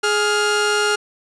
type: tone pair together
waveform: sawtooth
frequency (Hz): 417.7 / 1405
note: G#4 / F6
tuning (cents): +10 / +10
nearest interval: octave + major sixth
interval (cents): 2100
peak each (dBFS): -15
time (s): 0.03-0.96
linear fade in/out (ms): 10
effects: resampled to 22050 Hz